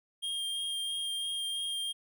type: tone with vibrato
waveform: square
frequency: 3216 Hz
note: G7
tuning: 44 cents sharp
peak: -33 dBFS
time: 0.22-1.93 s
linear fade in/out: 20 ms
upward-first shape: sine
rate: 3 Hz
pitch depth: 12 cents each way
effects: none